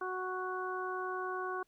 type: harmonic tone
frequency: 370 Hz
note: F#4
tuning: in tune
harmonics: 1 / 2 / 3 / 4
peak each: -39 / -43 / -39 / -42 dBFS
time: 0.01-1.63 s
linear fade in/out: 5 ms
effects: pink hiss -75 dBFS RMS until 1.67 s